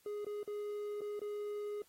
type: tone with dropouts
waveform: triangle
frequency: 415.3 Hz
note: G#4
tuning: in tune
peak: -36 dBFS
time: 0.06-1.82 s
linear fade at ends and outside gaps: 2 ms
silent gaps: 0.247-0.266 / 0.431-0.476 / 1.008-1.016 / 1.194-1.216 s
effects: white hiss -69 dBFS RMS until 1.88 s + AAC 48 kbps